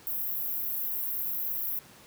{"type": "high-pass noise", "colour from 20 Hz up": "pink", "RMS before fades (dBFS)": -32, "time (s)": [0.07, 1.79], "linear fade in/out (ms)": 0, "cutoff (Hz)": 12000, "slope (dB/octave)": 96, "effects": ["pink hiss -53 dBFS RMS until 2.06 s", "high-pass 100 Hz 12 dB/octave"]}